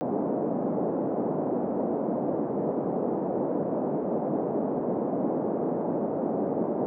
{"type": "band-pass noise", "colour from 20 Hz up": "pink", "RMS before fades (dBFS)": -28, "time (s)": [0.01, 6.86], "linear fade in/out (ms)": 0, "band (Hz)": [200, 700], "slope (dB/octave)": 24, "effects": []}